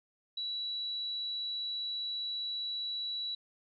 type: tone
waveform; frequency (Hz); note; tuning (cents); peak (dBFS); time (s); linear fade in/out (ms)
sine; 3925; B7; -11; -34; 0.37-3.35; 5
effects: none